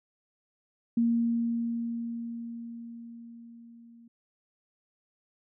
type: tone with level ramp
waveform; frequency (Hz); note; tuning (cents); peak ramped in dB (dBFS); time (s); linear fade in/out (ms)
sine; 233.1; A#3; 0; -21 to -51; 0.97-4.08; 5
effects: none